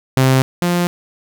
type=tone pair in turn; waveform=sawtooth; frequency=131.5 / 175.34 Hz; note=C3 / F3; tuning=+9 / +7 cents; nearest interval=perfect fourth; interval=498 cents; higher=second; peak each=-6 / -10 dBFS; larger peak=first; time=0.17-0.42 / 0.62-0.87 s; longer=neither; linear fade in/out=0 ms; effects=none